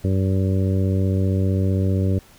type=harmonic tone; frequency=95.4 Hz; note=G2; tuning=47 cents flat; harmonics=1 / 2 / 3 / 4 / 5 / 6; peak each=-18 / -24 / -28 / -30 / -32 / -34 dBFS; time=0.04-2.19 s; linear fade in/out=5 ms; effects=pink hiss -50 dBFS RMS until 2.38 s